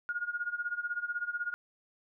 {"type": "tone with tremolo", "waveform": "sine", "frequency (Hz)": 1431, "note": "F6", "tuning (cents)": 42, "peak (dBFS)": -29, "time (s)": [0.09, 1.54], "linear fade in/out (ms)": 0, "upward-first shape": "sine", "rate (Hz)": 16, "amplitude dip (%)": 85, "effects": []}